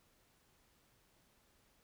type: silence
effects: pink hiss -72 dBFS RMS until 1.83 s